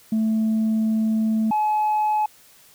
sine tone pair in turn, 220 / 852 Hz, A3 / G#5, 0 / +44 cents, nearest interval octave + major seventh, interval 2344 cents, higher second, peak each -16 dBFS, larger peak neither, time 0.12-1.51 / 1.51-2.26 s, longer first, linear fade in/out 5 ms, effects tanh soft clip ceiling -16 dBFS + white hiss -52 dBFS RMS until 2.74 s

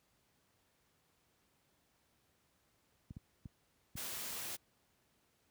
clicks, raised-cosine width 5 ms, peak -34 dBFS, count 4, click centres 3.108 / 3.168 / 3.457 / 3.955 s
white noise, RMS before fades -43 dBFS, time 3.96-4.57 s, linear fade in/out 20 ms
effects pink hiss -75 dBFS RMS until 5.5 s + high-pass 60 Hz 12 dB/octave

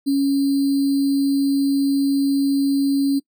sine tone with sample-and-hold, 277.2 Hz, C#4, in tune, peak -15 dBFS, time 0.06-3.2 s, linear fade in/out 20 ms, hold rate 4410 Hz, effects noise-tail reverb RT60 0.1 s tail -23 dB re dry

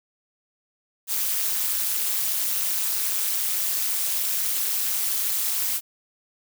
blue noise with amplitude modulation, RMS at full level -21 dBFS, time 1.07-5.81 s, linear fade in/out 50 ms, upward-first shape sine, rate 206 Hz, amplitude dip 90%, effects none

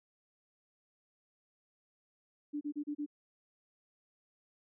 sine tone bursts, 293.7 Hz, D4, in tune, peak -34 dBFS, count 5, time 2.53-3.063 s, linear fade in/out 20 ms, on 81 ms, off 32 ms, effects none

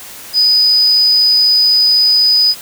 sine tone, 4978 Hz, D#8, in tune, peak -7 dBFS, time 0.33-2.55 s, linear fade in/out 50 ms, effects white hiss -32 dBFS RMS until 2.61 s

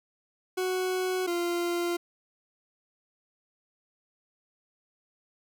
40% pulse tone pair in turn, 370 / 346.6 Hz, F#4 / F4, 0 / -13 cents, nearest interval minor second, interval 113 cents, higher first, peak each -26 dBFS, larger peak neither, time 0.57-1.27 / 1.27-1.97 s, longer neither, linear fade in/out 10 ms, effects none

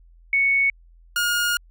sine / sawtooth tone pair in turn, 2217 / 1428 Hz, C#7 / F6, 0 / +38 cents, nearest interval minor sixth, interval 762 cents, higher first, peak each -16 dBFS, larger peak neither, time 0.33-0.7 / 1.16-1.57 s, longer second, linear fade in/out 2 ms, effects added 42 Hz sine -48 dBFS peak until 1.7 s

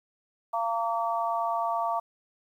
harmonic tone, 229.3 Hz, A#3, 28 cents flat, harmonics 3 / 4 / 5, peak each -29 / -30 / -31 dBFS, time 0.53-2 s, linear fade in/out 10 ms, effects 10-bit

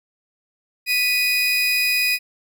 30% pulse tone pair together, 1975.5 / 2489 Hz, B6 / D#7, 0 / 0 cents, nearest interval major third, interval 400 cents, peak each -26 / -15 dBFS, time 0.86-2.19 s, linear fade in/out 50 ms, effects none

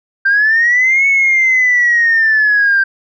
sine linear two-way sweep, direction up then down, 1568 to 2217 to 1568 Hz, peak -7 dBFS, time 0.25-2.84 s, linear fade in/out 10 ms, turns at 1.07 s, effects tanh soft clip ceiling -4 dBFS

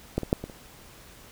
clicks, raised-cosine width 2 ms, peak -11 / -18 / -7 / -20 / -29 dBFS, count 5, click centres 0.18 / 0.233 / 0.329 / 0.44 / 0.498 s, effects pink hiss -50 dBFS RMS until 1.31 s

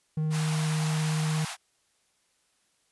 triangle tone with vibrato, 155.56 Hz, D#3, in tune, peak -23 dBFS, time 0.17-1.45 s, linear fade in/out 5 ms, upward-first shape sine, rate 17 Hz, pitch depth 10 cents each way
pink high-pass noise, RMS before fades -36 dBFS, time 0.3-1.57 s, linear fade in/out 50 ms, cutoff 650 Hz, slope 96 dB/octave
effects white hiss -70 dBFS RMS until 2.91 s + resampled to 24000 Hz

